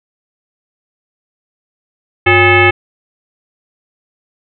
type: tone with frequency modulation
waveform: sine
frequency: 1268 Hz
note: D#6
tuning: 32 cents sharp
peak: -5 dBFS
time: 2.26-2.71 s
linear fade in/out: 10 ms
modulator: 455 Hz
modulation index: 3
effects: none